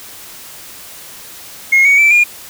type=tone with pitch steps; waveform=sine; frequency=2154 / 2239 / 2327 / 2419 Hz; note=C7 / C#7 / D7 / D#7; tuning=+50 / +17 / -17 / -49 cents; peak=-4 dBFS; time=1.72-2.24 s; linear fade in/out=10 ms; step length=130 ms; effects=tanh soft clip ceiling -4 dBFS + white hiss -34 dBFS RMS until 2.49 s